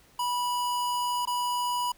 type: tone with dropouts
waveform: square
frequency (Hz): 979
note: B5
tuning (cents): -15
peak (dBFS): -27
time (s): 0.19-1.92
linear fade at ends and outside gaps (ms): 5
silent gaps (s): 1.254-1.273
effects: pink hiss -59 dBFS RMS until 1.97 s